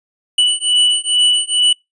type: beating tone pair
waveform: square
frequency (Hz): 2960 / 2962.3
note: F#7 / F#7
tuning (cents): 0 / +1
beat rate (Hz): 2.3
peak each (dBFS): -15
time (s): 0.38-1.73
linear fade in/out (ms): 5
effects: noise-tail reverb RT60 0.2 s tail -26 dB re dry + resampled to 24000 Hz